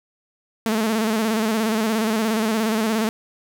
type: tone with vibrato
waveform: sawtooth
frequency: 220 Hz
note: A3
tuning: in tune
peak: -15 dBFS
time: 0.66-3.09 s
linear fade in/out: 0 ms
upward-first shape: square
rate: 17 Hz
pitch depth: 51 cents each way
effects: none